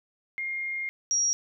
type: tone pair in turn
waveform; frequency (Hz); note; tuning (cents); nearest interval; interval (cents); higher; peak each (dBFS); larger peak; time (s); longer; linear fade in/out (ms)
sine; 2126 / 5676; C7 / F8; +27 / +27; octave + perfect fourth; 1700; second; -29 / -22; second; 0.38-0.89 / 1.11-1.33; first; 0
effects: none